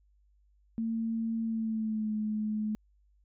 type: tone with pitch glide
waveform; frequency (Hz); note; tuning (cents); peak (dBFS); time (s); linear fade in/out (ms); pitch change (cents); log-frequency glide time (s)
sine; 226.2 to 214; A3 to A3; +48 to -48; -29; 0.78-2.75; 0; -96; 1.44-2.13
effects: added 50 Hz sine -63 dBFS peak until 3.24 s